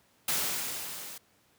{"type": "noise with level ramp", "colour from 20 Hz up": "white", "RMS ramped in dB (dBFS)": [-28, -44], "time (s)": [0.28, 1.18], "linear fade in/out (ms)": 5, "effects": ["pink hiss -66 dBFS RMS until 1.58 s", "high-pass 100 Hz 12 dB/octave"]}